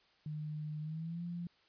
sine tone with pitch glide, 152.2 to 172.82 Hz, D#3 to F3, -38 to -18 cents, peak -38 dBFS, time 0.26-1.47 s, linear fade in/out 2 ms, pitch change +220 cents, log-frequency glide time 0.81-1.23 s, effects white hiss -69 dBFS RMS until 1.68 s + resampled to 11025 Hz

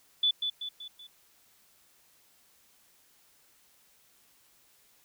sine tone with echo, 3473 Hz, A7, 23 cents flat, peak -22 dBFS, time 0.23-0.31 s, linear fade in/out 5 ms, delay 190 ms, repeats 4, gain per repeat -6 dB, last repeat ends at 1.07 s, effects white hiss -64 dBFS RMS until 5.04 s

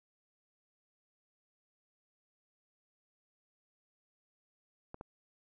clicks, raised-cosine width 1 ms, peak -30 dBFS, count 2, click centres 4.944 / 5.011 s, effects none

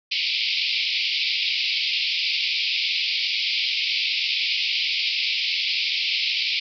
pink band-pass noise, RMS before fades -24 dBFS, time 0.11-6.6 s, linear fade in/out 10 ms, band 2200 to 5100 Hz, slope 96 dB/octave, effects none

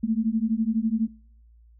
sine beating tone pair, 216.9 / 228.9 Hz, A3 / A#3, -25 / -31 cents, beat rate 12 Hz, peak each -24 dBFS, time 0.03-1.08 s, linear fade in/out 10 ms, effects noise-tail reverb RT60 0.7 s tail -26 dB re dry + added 57 Hz sine -51 dBFS peak until 1.79 s

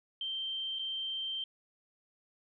sine tone with dropouts, 3136 Hz, G7, in tune, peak -34 dBFS, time 0.21-1.44 s, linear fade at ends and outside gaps 2 ms, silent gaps 0.788-0.793 s, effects none

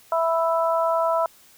harmonic tone, 329.6 Hz, E4, in tune, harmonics 2 / 3 / 4, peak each -21 / -24 / -26 dBFS, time 0.12-1.26 s, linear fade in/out 2 ms, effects white hiss -53 dBFS RMS until 1.57 s

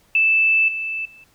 sine tone with level steps, 2637 Hz, E7, in tune, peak -13 / -23 / -43 dBFS, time 0.15-1.24 s, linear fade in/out 2 ms, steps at 0.68 / 1.05 s, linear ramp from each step 5 ms, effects pink hiss -58 dBFS RMS until 1.34 s

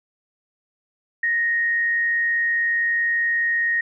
sine tone with frequency modulation, 1864.7 Hz, A#6, in tune, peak -18 dBFS, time 1.23-3.81 s, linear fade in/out 5 ms, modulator 101 Hz, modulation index 0.29, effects none

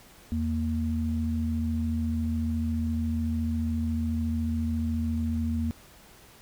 sine tone pair together, 82.06 / 232.1 Hz, E2 / A#3, -7 / -7 cents, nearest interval octave + tritone, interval 1800 cents, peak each -28 dBFS, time 0.32-5.71 s, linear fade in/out 0 ms, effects pink hiss -53 dBFS RMS until 6.41 s

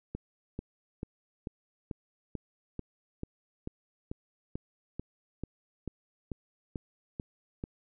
click train, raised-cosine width 3 ms, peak -23 dBFS, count 18, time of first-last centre 0.15-7.639 s, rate 2.27 Hz, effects none

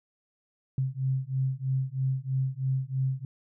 sine beating tone pair, 130.81 / 133.91 Hz, C3 / C3, 0 / +41 cents, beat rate 3.1 Hz, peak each -29 dBFS, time 0.78-3.25 s, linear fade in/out 2 ms, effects none

